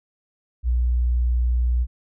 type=tone; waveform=sine; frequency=60.6 Hz; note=B1; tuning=32 cents flat; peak=-17 dBFS; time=0.63-1.87 s; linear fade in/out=50 ms; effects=none